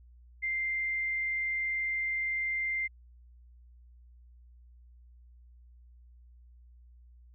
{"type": "tone", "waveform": "sine", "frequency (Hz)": 2093, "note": "C7", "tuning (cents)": 0, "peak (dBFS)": -29, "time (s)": [0.42, 2.88], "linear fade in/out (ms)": 20, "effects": ["added 60 Hz sine -53 dBFS peak until 7.34 s"]}